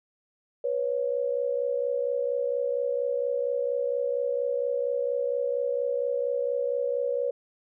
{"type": "tone pair together", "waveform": "sine", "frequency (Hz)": [489.6, 553.9], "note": ["B4", "C#5"], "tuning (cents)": [-15, -1], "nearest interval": "major second", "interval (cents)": 214, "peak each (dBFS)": [-27, -28], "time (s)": [0.64, 7.31], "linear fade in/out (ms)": 5, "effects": []}